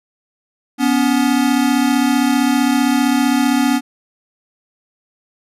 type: tone pair together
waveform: square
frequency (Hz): 246.5 / 281.9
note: B3 / C#4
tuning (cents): -3 / +29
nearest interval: major second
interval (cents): 232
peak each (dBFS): -16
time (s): 0.78-3.81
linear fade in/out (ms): 50
effects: resampled to 32000 Hz